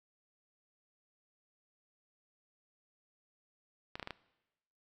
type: clicks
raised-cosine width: 0.3 ms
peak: -24 dBFS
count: 5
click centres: 3.955 / 3.997 / 4.028 / 4.074 / 4.107 s
effects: noise-tail reverb RT60 1.0 s tail -20 dB re dry